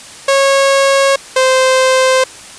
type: tone pair in turn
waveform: sawtooth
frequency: 548 / 519.9 Hz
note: C#5 / C5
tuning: -20 / -11 cents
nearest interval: minor second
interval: 91 cents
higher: first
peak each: -4 dBFS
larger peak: neither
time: 0.28-1.16 / 1.36-2.24 s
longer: neither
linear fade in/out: 5 ms
effects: white hiss -33 dBFS RMS until 2.58 s + resampled to 22050 Hz